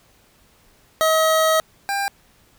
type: tone pair in turn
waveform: 25% pulse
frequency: 637 / 797 Hz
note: D#5 / G5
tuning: +41 / +28 cents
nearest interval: major third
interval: 387 cents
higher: second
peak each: -11 / -17 dBFS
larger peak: first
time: 1.01-1.6 / 1.89-2.08 s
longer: first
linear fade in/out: 0 ms
effects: pink hiss -56 dBFS RMS until 2.58 s